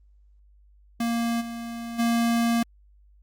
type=tone with level steps; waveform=square; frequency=233.1 Hz; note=A#3; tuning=in tune; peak=-24 / -33 / -21 dBFS; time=1-2.63 s; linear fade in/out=5 ms; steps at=1.4 / 1.98 s; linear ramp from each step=20 ms; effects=added 50 Hz sine -53 dBFS peak until 3.22 s + Opus 32 kbps